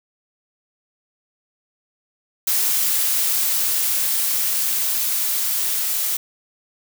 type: noise with level ramp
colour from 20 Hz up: blue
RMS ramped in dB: -19 to -22 dBFS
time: 2.47-6.17 s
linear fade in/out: 5 ms
effects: none